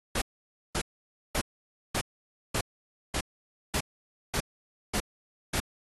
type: noise bursts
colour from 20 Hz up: pink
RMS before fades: -29 dBFS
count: 10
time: 0.15-5.6 s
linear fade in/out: 5 ms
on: 68 ms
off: 530 ms
effects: AAC 32 kbps